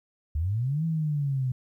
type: linear two-way sweep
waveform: sine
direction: up then down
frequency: 70.2 to 165.1 to 125.4 Hz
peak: -24 dBFS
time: 0.35-1.52 s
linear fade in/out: 5 ms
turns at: 0.85 s
effects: 11-bit

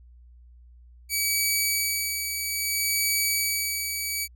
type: tone with tremolo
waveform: 10% pulse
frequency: 2281 Hz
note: C#7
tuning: 49 cents sharp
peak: -13 dBFS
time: 1.09-4.28 s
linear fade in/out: 50 ms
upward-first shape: sine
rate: 0.61 Hz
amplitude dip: 50%
effects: added 60 Hz sine -48 dBFS peak until 4.35 s

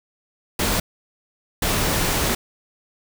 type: noise bursts at uneven times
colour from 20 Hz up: pink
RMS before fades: -21 dBFS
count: 2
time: 0.59-0.8 / 1.62-2.35 s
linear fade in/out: 5 ms
effects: none

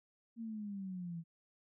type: exponential sweep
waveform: sine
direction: down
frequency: 233.1 to 163.3 Hz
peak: -40 dBFS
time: 0.36-1.24 s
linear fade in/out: 50 ms
effects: none

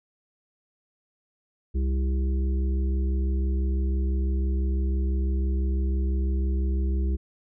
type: harmonic tone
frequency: 66 Hz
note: C2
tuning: 16 cents sharp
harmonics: 1 / 3 / 5 / 6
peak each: -22 / -35 / -37 / -41 dBFS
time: 1.74-7.17 s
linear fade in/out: 20 ms
effects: none

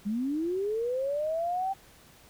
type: linear sweep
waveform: sine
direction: up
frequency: 196 to 786 Hz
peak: -27 dBFS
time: 0.05-1.74 s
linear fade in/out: 20 ms
effects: pink hiss -56 dBFS RMS until 2.29 s

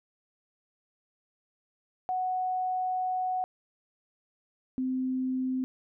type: tone pair in turn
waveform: sine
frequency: 740 / 258.3 Hz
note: F#5 / C4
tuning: 0 / -22 cents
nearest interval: octave + tritone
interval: 1822 cents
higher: first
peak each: -27 dBFS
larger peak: neither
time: 2.09-3.44 / 4.78-5.64 s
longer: first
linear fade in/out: 0 ms
effects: none

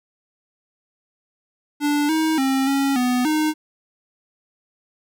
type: tone with pitch steps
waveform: square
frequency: 292.5 / 316.9 / 267.3 / 275.3 / 248.7 / 308.4 Hz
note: D4 / D#4 / C4 / C#4 / B3 / D#4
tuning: -7 / +32 / +37 / -12 / +12 / -15 cents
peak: -18 dBFS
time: 1.8-3.54 s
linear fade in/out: 50 ms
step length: 290 ms
effects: none

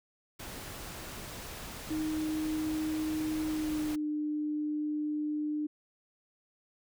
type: noise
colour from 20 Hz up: pink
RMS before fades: -43 dBFS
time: 0.39-3.96 s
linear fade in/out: 10 ms
type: tone with pitch glide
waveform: sine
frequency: 311.1 to 300.7 Hz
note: D#4 to D4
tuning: 0 to +41 cents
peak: -30 dBFS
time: 1.9-5.67 s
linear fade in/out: 10 ms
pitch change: -59 cents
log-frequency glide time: 3.48-4.08 s
effects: none

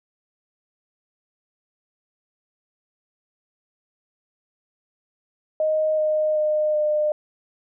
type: tone with pitch steps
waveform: sine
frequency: 622.3 / 616.2 / 610.2 / 604.2 Hz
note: D#5 / D#5 / D#5 / D5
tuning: 0 / -17 / -34 / +49 cents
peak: -18 dBFS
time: 5.6-7.12 s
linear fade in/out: 2 ms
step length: 380 ms
effects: none

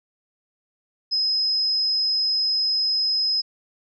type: tone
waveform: sine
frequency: 5090 Hz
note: D#8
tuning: 39 cents sharp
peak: -19 dBFS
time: 1.11-3.42 s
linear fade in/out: 20 ms
effects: none

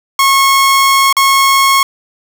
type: tone with dropouts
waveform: sawtooth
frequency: 1091 Hz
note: C#6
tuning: 28 cents flat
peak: -3 dBFS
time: 0.19-1.83 s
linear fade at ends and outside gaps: 2 ms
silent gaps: 1.127-1.167 s
effects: none

